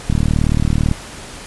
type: click train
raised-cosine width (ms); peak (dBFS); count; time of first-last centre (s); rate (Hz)
5; -3; 32; 0.1-0.914; 38.1
effects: pink hiss -33 dBFS RMS until 1.46 s + resampled to 24000 Hz